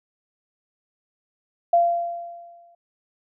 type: tone with exponential decay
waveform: sine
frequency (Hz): 688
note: F5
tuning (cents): -26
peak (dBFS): -12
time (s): 1.73-2.75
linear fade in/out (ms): 5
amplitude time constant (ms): 220
effects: none